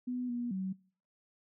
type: tone with pitch steps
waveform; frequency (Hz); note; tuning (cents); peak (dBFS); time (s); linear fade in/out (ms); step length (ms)
sine; 248.8 / 240.9 / 189.2; B3 / B3 / F#3; +13 / -43 / +39; -33; 0.07-0.73; 10; 220
effects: noise-tail reverb RT60 0.5 s tail -24 dB re dry